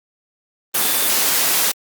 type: tone in noise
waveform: sine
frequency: 3529 Hz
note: A7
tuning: 4 cents sharp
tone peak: -26 dBFS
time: 0.8-1.08 s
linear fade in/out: 10 ms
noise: white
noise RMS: -17 dBFS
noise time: 0.74-1.72 s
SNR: -12 dB
effects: high-pass 200 Hz 12 dB/octave + Opus 32 kbps